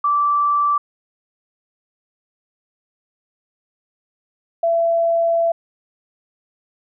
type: tone pair in turn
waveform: sine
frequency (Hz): 1165 / 670.9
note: D6 / E5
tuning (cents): -14 / +30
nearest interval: minor seventh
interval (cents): 956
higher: first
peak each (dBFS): -14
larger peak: neither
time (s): 0.04-0.78 / 4.63-5.52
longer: second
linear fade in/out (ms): 5
effects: none